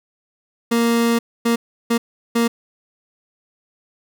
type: tone bursts at uneven times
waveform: 30% pulse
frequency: 233.1 Hz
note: A#3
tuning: in tune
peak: -12 dBFS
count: 4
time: 0.71-1.19 / 1.45-1.56 / 1.9-1.98 / 2.35-2.48 s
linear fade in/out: 10 ms
effects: none